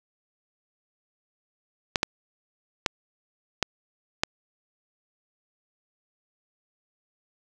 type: clicks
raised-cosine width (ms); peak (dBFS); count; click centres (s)
0.2; -4; 5; 1.958 / 2.031 / 2.862 / 3.627 / 4.235
effects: none